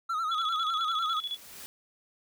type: tone with vibrato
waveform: triangle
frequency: 1298 Hz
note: E6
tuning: 27 cents flat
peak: -26 dBFS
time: 0.09-1.2 s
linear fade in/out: 10 ms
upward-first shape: sine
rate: 10 Hz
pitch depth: 89 cents each way
type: tone with tremolo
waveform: sine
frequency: 3397 Hz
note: G#7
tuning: 38 cents sharp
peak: -30 dBFS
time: 0.31-1.37 s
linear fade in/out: 10 ms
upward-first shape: square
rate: 14 Hz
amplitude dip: 70%
type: noise with exponential growth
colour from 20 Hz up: white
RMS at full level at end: -43 dBFS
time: 0.37-1.66 s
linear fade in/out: 0 ms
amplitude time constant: 280 ms
effects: none